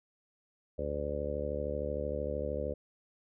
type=harmonic tone; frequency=73.1 Hz; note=D2; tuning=7 cents flat; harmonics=1 / 2 / 3 / 4 / 5 / 6 / 7 / 8; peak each=-39 / -45 / -44 / -45 / -45 / -41 / -37 / -39 dBFS; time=0.78-2.74 s; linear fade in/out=10 ms; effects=none